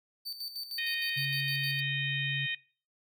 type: tone with tremolo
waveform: 45% pulse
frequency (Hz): 4564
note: C#8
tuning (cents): +50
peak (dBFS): -35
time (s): 0.25-1.81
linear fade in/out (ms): 20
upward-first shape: square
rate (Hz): 6.5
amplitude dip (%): 65
type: harmonic tone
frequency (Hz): 619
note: D#5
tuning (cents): -9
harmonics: 3 / 4 / 5 / 6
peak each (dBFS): -35 / -36 / -37 / -38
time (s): 0.78-2.55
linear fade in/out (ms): 5
type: tone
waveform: sine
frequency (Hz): 138.59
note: C#3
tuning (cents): 0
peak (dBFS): -34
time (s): 1.16-2.47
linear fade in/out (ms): 20
effects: noise-tail reverb RT60 0.4 s tail -22 dB re dry